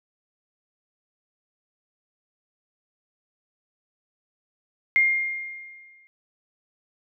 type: tone with exponential decay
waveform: sine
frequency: 2120 Hz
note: C7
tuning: 22 cents sharp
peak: -14 dBFS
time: 4.96-6.07 s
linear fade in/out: 0 ms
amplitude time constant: 240 ms
effects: none